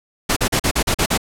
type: noise bursts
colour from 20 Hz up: pink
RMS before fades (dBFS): -17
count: 8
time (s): 0.29-1.177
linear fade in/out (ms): 10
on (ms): 75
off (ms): 41
effects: low-pass 12000 Hz 12 dB/octave